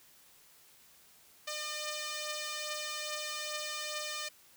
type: beating tone pair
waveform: 5% pulse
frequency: 602 / 604.4 Hz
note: D5 / D5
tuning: +43 / +50 cents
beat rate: 2.4 Hz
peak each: -32 / -26 dBFS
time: 1.47-4.29 s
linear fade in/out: 10 ms
effects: white hiss -61 dBFS RMS until 4.56 s